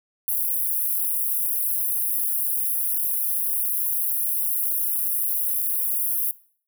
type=high-pass noise; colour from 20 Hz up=white; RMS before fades=-24 dBFS; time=0.28-6.31 s; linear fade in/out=0 ms; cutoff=10000 Hz; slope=96 dB/octave; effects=noise-tail reverb RT60 0.5 s tail -20 dB re dry